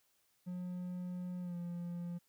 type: tone with pitch glide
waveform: triangle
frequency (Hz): 179.7 to 173.58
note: F3 to F3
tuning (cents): +50 to -10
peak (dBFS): -37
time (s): 0.46-2.19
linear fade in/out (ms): 20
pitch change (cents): -60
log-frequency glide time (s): 1.41-1.56
effects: white hiss -75 dBFS RMS until 2.28 s